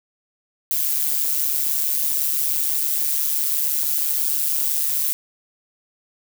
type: noise with amplitude modulation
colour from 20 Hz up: violet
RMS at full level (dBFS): -18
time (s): 0.71-5.13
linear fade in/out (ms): 0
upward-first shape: sine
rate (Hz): 146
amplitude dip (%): 75
effects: none